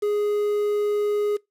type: tone with quantisation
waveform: triangle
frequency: 415.2 Hz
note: G#4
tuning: in tune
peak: -18 dBFS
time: 0.02-1.37 s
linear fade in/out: 10 ms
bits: 7
effects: noise-tail reverb RT60 0.2 s tail -24 dB re dry + low-pass 10000 Hz 12 dB/octave